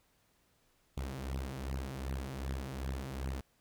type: beating tone pair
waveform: sawtooth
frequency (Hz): 65.3 / 67.9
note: C2 / C#2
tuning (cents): -3 / -35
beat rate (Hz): 2.6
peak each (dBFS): -36 / -36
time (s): 0.97-3.41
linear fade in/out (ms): 5
effects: pink hiss -72 dBFS RMS until 3.6 s